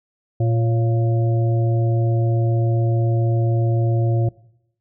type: harmonic tone with a mistuned harmonic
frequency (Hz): 115.9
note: A#2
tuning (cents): -10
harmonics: 1 / 3 / 5 / 6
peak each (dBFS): -16 / -26 / -30 / -32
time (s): 0.4-4.29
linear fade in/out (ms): 5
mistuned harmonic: 5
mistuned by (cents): -71
effects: noise-tail reverb RT60 0.8 s tail -21 dB re dry

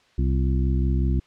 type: harmonic tone with a mistuned harmonic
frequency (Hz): 65.41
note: C2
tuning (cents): 0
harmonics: 1 / 2 / 3 / 4 / 5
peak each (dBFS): -20 / -26 / -30 / -32 / -34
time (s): 0.18-1.2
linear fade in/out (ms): 5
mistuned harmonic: 5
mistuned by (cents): +76
effects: white hiss -59 dBFS RMS until 1.26 s + low-pass 4000 Hz 12 dB/octave

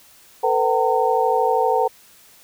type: tone cluster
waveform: sine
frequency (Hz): 449.4 / 502 / 762 / 912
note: A4 / B4 / G5 / A#5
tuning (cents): +37 / +28 / -49 / -38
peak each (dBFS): -21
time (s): 0.43-1.88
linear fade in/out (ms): 10
effects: white hiss -50 dBFS RMS until 2.43 s

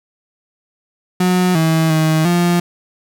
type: tone with pitch steps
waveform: 35% pulse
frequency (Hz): 181.8 / 161.3 / 157.9 / 174.3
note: F#3 / E3 / D#3 / F3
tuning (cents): -30 / -37 / +26 / -3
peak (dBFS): -10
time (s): 1.2-2.6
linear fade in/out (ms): 5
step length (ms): 350
effects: none

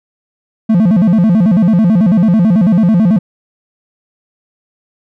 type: tone with vibrato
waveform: triangle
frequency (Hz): 196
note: G3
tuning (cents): 0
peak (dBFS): -4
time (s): 0.69-3.19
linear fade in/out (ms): 10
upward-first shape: square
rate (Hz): 9.1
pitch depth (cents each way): 210
effects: none

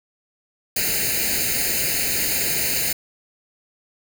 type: noise with comb filter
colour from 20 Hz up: white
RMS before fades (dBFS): -22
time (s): 0.76-2.93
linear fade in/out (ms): 5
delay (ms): 0.44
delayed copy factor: +1
effects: none

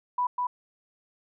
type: tone with echo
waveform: sine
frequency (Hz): 987.8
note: B5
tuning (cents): 0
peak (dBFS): -23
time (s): 0.18-0.27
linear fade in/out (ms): 5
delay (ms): 200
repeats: 1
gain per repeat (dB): -2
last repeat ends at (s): 0.47
effects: none

